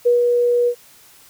sine tone with ADSR envelope, 483 Hz, B4, 39 cents flat, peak -10 dBFS, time 0.05-0.75 s, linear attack 17 ms, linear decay 140 ms, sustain -3 dB, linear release 72 ms, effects white hiss -48 dBFS RMS until 1.29 s

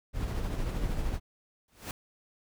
brown noise with tremolo, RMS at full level -30 dBFS, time 0.13-1.2 s, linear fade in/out 50 ms, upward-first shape sine, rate 13 Hz, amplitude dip 35%
pink noise with exponential growth, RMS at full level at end -35 dBFS, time 1.68-1.91 s, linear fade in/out 2 ms, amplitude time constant 50 ms
effects none

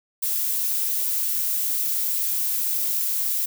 violet noise, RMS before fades -24 dBFS, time 0.22-3.46 s, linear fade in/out 10 ms, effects none

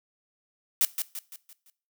blue noise with echo, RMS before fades -22 dBFS, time 0.81-0.85 s, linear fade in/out 0 ms, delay 170 ms, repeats 5, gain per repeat -7 dB, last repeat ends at 1.7 s, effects noise-tail reverb RT60 0.4 s tail -19 dB re dry

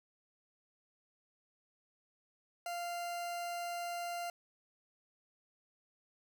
40% pulse tone, 695 Hz, F5, 9 cents flat, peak -37 dBFS, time 2.66-4.3 s, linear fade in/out 2 ms, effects none

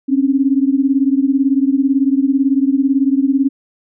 sine beating tone pair, 265.8 / 283.8 Hz, C4 / C#4, +27 / +41 cents, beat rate 18 Hz, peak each -13 / -15 dBFS, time 0.08-3.49 s, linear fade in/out 20 ms, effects none

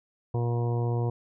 harmonic tone, 119 Hz, A#2, 36 cents sharp, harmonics 1 / 2 / 3 / 4 / 5 / 6 / 7 / 8 / 9, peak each -25 / -40 / -35 / -35 / -48 / -40 / -49 / -41 / -52 dBFS, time 0.34-1.1 s, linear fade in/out 5 ms, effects none

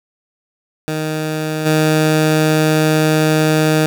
15% pulse tone with level steps, 155.56 Hz, D#3, in tune, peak -12 / -5 dBFS, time 0.88-3.86 s, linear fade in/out 0 ms, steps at 1.65 s, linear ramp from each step 20 ms, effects none

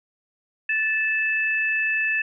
sine tone pair together, 1750 / 2622 Hz, A6 / E7, -10 / -10 cents, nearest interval perfect fifth, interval 700 cents, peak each -23 dBFS, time 0.69-2.22 s, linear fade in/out 5 ms, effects none

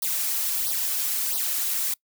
blue noise with flanger, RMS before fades -26 dBFS, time 0.02-1.94 s, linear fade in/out 5 ms, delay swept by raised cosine 0.2 to 4.4 ms, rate 1.5 Hz, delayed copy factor +1, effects noise-tail reverb RT60 0.1 s tail -24 dB re dry

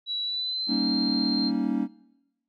sine tone with pitch glide, 3917 to 4174 Hz, B7 to C8, -15 to -5 cents, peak -27 dBFS, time 0.06-1.52 s, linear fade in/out 50 ms, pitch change +110 cents, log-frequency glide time 0.23-0.85 s
triangle chord, Eb dominant seventh, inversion first, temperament equal with one note detuned, 196 / 233.1 / 277.2 / 312.4 Hz, G3 / Bb3 / Db4 / Eb4, 0 / 0 / 0 / +7 cents, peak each -30 / -26 / -26 / -29 dBFS, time 0.67-1.88 s, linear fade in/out 50 ms
effects noise-tail reverb RT60 1.0 s tail -22 dB re dry

